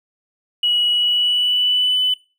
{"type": "tone with pitch glide", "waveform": "triangle", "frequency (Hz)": [2919, 3003], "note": ["F#7", "F#7"], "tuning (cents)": [-24, 25], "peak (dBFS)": -11, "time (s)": [0.63, 2.14], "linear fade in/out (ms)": 5, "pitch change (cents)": 49, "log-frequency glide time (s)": [0.91, 2.03], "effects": ["noise-tail reverb RT60 0.3 s tail -21 dB re dry", "tanh soft clip ceiling -12 dBFS"]}